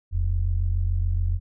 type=tone pair together; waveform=sine; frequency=40.24 / 87.3 Hz; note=E1 / F2; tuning=-41 / 0 cents; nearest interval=octave + minor second; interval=1341 cents; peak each=-23 dBFS; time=0.11-1.4 s; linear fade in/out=50 ms; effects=none